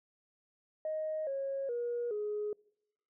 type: tone with pitch steps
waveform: sine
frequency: 624 / 546.4 / 478.4 / 418.9 Hz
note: D#5 / C#5 / A#4 / G#4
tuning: +5 / -25 / +45 / +15 cents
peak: -32 dBFS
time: 0.85-2.53 s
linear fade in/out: 2 ms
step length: 420 ms
effects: noise-tail reverb RT60 0.8 s tail -26 dB re dry + tanh soft clip ceiling -28 dBFS